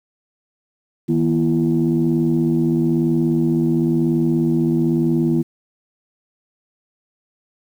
sine tone cluster, 158.9 / 239.9 / 336.3 Hz, D#3 / A#3 / E4, +37 / +50 / +35 cents, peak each -18 dBFS, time 1.08-5.43 s, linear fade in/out 20 ms, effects tanh soft clip ceiling -8 dBFS + 8-bit

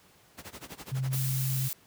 pink noise with tremolo, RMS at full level -41 dBFS, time 0.37-1.17 s, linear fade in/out 20 ms, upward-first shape sine, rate 12 Hz, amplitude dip 95%
sine tone, 131.6 Hz, C3, 10 cents sharp, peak -27 dBFS, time 0.91-1.69 s, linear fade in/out 20 ms
blue noise, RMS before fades -35 dBFS, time 1.13-1.73 s, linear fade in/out 0 ms
effects pink hiss -60 dBFS RMS until 1.86 s + high-pass 80 Hz 12 dB/octave

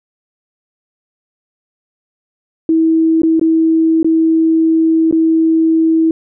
sine tone with dropouts, 323.5 Hz, E4, 32 cents flat, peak -8 dBFS, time 2.69-6.11 s, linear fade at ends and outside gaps 2 ms, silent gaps 3.219-3.233 / 3.396-3.413 / 4.03-4.045 / 5.112-5.125 s, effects none

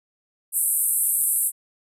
white band-pass noise, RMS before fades -22 dBFS, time 0.52-1.52 s, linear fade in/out 50 ms, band 8200 to 13000 Hz, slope 96 dB/octave, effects none

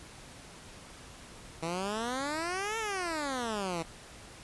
10% pulse exponential two-way sweep, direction up then down, 160 to 457.1 to 160 Hz, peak -24 dBFS, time 1.62-3.83 s, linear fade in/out 10 ms, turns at 2.78 s, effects pink hiss -50 dBFS RMS until 4.43 s + resampled to 24000 Hz

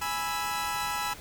sawtooth chord, E major, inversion first, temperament equal, 830.6 / 987.8 / 1318.5 Hz, G#5 / B5 / E6, 0 / 0 / 0 cents, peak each -30 dBFS, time 0.01-1.14 s, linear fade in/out 10 ms, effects pink hiss -46 dBFS RMS until 1.2 s

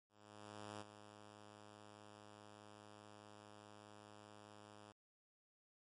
5% pulse tone with ADSR envelope, 104.8 Hz, G#2, 16 cents sharp, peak -37 dBFS, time 0.09-4.92 s, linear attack 720 ms, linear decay 22 ms, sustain -10 dB, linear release 3 ms, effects MP3 48 kbps

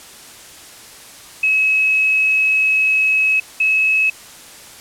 sine tone pair in turn, 2568 / 2578 Hz, E7 / E7, -46 / -39 cents, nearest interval unison, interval 7 cents, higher second, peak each -12 dBFS, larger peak neither, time 1.43-3.4 / 3.6-4.1 s, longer first, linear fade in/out 5 ms, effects white hiss -39 dBFS RMS until 4.8 s + low-pass 11000 Hz 12 dB/octave

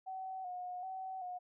sine tone with vibrato, 740 Hz, F#5, in tune, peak -40 dBFS, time 0.06-1.39 s, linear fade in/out 20 ms, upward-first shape square, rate 1.3 Hz, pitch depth 40 cents each way, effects none

